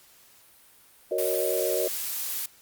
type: chord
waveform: sine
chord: D# minor seventh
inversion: first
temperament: equal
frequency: 370 / 466.2 / 554.4 / 622.3 Hz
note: F#4 / A#4 / C#5 / D#5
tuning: 0 / 0 / 0 / 0 cents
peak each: -30 dBFS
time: 1.11-1.88 s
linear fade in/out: 5 ms
type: noise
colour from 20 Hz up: blue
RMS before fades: -31 dBFS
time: 1.18-2.46 s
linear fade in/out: 5 ms
effects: white hiss -56 dBFS RMS until 2.61 s + Opus 48 kbps